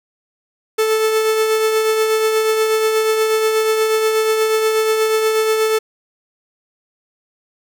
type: tone with tremolo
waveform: 45% pulse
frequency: 438.3 Hz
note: A4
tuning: 7 cents flat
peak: -12 dBFS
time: 0.78-5.79 s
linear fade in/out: 10 ms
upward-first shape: triangle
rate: 8.3 Hz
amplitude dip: 40%
effects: none